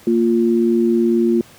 sine tone pair together, 231.1 / 349.2 Hz, A#3 / F4, -15 / 0 cents, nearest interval perfect fifth, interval 715 cents, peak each -15 dBFS, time 0.07-1.41 s, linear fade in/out 2 ms, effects pink hiss -45 dBFS RMS until 1.58 s + high-pass 100 Hz 12 dB/octave

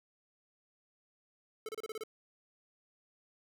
square tone bursts, 437.3 Hz, A4, 11 cents flat, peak -39 dBFS, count 7, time 1.66-2.036 s, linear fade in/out 2 ms, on 28 ms, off 30 ms, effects none

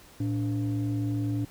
sine tone pair together, 113 / 289.5 Hz, A2 / D4, +47 / -25 cents, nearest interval octave + major third, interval 1628 cents, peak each -26 / -28 dBFS, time 0.2-1.45 s, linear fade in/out 5 ms, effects tanh soft clip ceiling -22 dBFS + pink hiss -53 dBFS RMS until 1.5 s

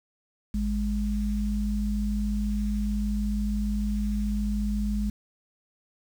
sine tone pair together, 53.26 / 207.2 Hz, G#1 / G#3, +44 / -4 cents, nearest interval 2 octaves, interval 2352 cents, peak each -27 dBFS, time 0.54-5.1 s, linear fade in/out 5 ms, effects 8-bit

